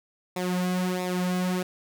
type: tone with flanger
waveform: sawtooth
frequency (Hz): 181.7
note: F#3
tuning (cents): -31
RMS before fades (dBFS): -27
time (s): 0.36-1.63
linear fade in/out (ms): 5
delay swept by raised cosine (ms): 0.65 to 3.35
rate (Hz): 1.5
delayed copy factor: -0.75
effects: none